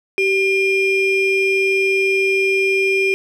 triangle ring-modulated tone, 1396.9 Hz, F6, in tune, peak -9 dBFS, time 0.18-3.14 s, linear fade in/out 0 ms, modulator 1010 Hz, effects none

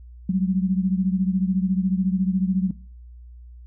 sine beating tone pair, 184.9 / 198.9 Hz, F#3 / G3, -1 / +25 cents, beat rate 14 Hz, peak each -19 / -25 dBFS, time 0.29-2.71 s, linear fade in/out 5 ms, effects noise-tail reverb RT60 0.4 s tail -19 dB re dry + added 60 Hz sine -40 dBFS peak until 3.66 s

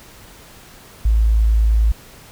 sine tone, 54.8 Hz, A1, 6 cents flat, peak -11 dBFS, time 1.05-1.92 s, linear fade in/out 5 ms, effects pink hiss -43 dBFS RMS until 2.31 s

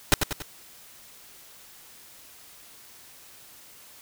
pink noise with echo, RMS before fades -17 dBFS, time 0.12-0.14 s, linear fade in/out 0 ms, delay 94 ms, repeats 3, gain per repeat -6 dB, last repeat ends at 0.422 s, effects white hiss -50 dBFS RMS until 4.01 s

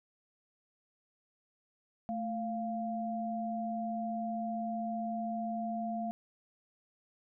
sine tone pair together, 220.6 / 695 Hz, A3 / F5, +5 / -9 cents, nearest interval octave + minor sixth, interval 1986 cents, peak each -36 / -36 dBFS, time 2.09-6.11 s, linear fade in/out 0 ms, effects none

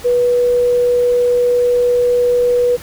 sine tone, 488.2 Hz, B4, 20 cents flat, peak -10 dBFS, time 0.04-2.77 s, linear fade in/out 20 ms, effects pink hiss -35 dBFS RMS until 2.82 s

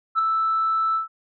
sine tone with ADSR envelope, 1318.5 Hz, E6, in tune, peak -13 dBFS, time 0.15-1.08 s, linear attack 39 ms, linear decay 4 ms, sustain -5 dB, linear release 130 ms, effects tanh soft clip ceiling -14 dBFS

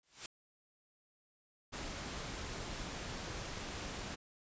white noise with exponential growth, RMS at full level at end -40 dBFS, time 0.03-0.26 s, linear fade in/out 2 ms, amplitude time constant 49 ms
pink noise, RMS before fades -43 dBFS, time 1.72-4.16 s, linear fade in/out 20 ms
effects resampled to 16000 Hz

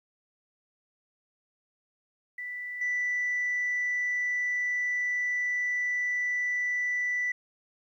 sine tone with level steps, 1975.5 Hz, B6, in tune, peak -34 / -25 dBFS, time 2.38-7.32 s, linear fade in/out 5 ms, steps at 2.81 s, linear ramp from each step 5 ms, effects tanh soft clip ceiling -23 dBFS + 11-bit

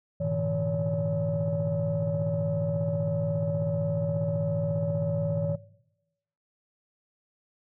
sine tone cluster, 103.6 / 118.5 / 144.2 / 160.6 / 568 Hz, G#2 / A#2 / D3 / E3 / C#5, -4 / +29 / -31 / -45 / +42 cents, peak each -33 / -35 / -35 / -28 / -29 dBFS, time 0.2-5.56 s, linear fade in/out 10 ms, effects noise-tail reverb RT60 0.9 s tail -19 dB re dry + tanh soft clip ceiling -19 dBFS

